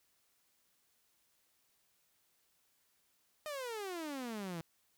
sawtooth exponential sweep, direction down, 622.3 to 160 Hz, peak -36 dBFS, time 3.46-4.61 s, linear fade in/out 0 ms, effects white hiss -75 dBFS RMS until 4.97 s

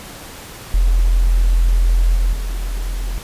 sine tone with level steps, 42.56 Hz, F1, 44 cents flat, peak -10 / -12 / -19 dBFS, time 0.74-3.18 s, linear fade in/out 0 ms, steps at 2.15 / 2.33 s, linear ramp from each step 2 ms, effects pink hiss -35 dBFS RMS until 3.23 s + resampled to 32000 Hz

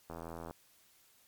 click train, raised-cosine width 1 ms, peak -30 dBFS, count 35, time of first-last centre 0.1-0.51 s, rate 83 Hz, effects white hiss -66 dBFS RMS until 1.27 s + MP3 96 kbps

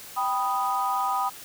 sine chord, G augmented, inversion none, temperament equal, 784 / 987.8 / 1244.5 Hz, G5 / B5 / D#6, 0 / 0 / 0 cents, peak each -27 dBFS, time 0.16-1.3 s, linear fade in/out 20 ms, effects tanh soft clip ceiling -14 dBFS + white hiss -43 dBFS RMS until 1.44 s

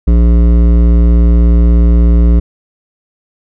sine tone with hard clipping, 58.27 Hz, A#1, in tune, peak -6 dBFS, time 0.07-2.4 s, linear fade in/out 10 ms, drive 13 dB, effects none

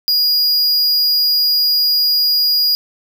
square tone, 4875 Hz, D#8, 36 cents flat, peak -12 dBFS, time 0.08-2.75 s, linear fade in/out 0 ms, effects none

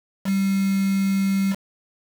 sine tone with quantisation, 194.7 Hz, G3, 12 cents flat, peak -18 dBFS, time 0.24-1.56 s, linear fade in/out 50 ms, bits 5, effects none

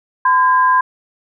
sine tone pair together, 1018 / 1616 Hz, C6 / G#6, -48 / -48 cents, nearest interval minor sixth, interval 800 cents, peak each -10 / -17 dBFS, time 0.25-0.81 s, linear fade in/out 5 ms, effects none

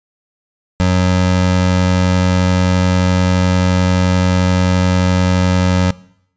square tone pair together, 91.5 / 183 Hz, F#2 / F#3, -19 / -19 cents, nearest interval octave, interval 1200 cents, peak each -14 dBFS, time 0.8-5.91 s, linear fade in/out 0 ms, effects noise-tail reverb RT60 0.7 s tail -21 dB re dry + resampled to 16000 Hz

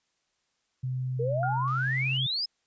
sine tone with pitch glide, 128.5 to 132.04 Hz, C3 to C3, -31 to +16 cents, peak -28 dBFS, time 0.83-2.27 s, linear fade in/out 10 ms, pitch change +47 cents, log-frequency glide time 1.44-2.09 s
sine exponential sweep, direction up, 444.9 to 5220 Hz, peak -27 dBFS, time 1.19-2.46 s, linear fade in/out 10 ms
sine tone with exponential decay, 1418 Hz, F6, 26 cents sharp, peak -30 dBFS, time 1.43-2.03 s, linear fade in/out 2 ms, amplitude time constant 130 ms
click train, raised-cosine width 0.2 ms, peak -37 dBFS, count 62, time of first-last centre 1.68-2.168 s, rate 125 Hz
effects white hiss -75 dBFS RMS until 2.66 s + resampled to 16000 Hz

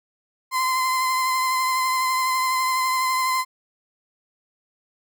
35% pulse tone with vibrato, 1033 Hz, C6, 22 cents flat, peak -18 dBFS, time 0.51-3.45 s, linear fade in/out 50 ms, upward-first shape sine, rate 12 Hz, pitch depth 19 cents each way, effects none

